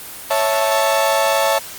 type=chord; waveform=35% pulse; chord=A major; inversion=first; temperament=equal; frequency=554.4 / 659.3 / 880 Hz; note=C#5 / E5 / A5; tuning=0 / 0 / 0 cents; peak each=-17 dBFS; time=0.3-1.59 s; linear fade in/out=10 ms; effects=white hiss -33 dBFS RMS until 1.78 s + Opus 24 kbps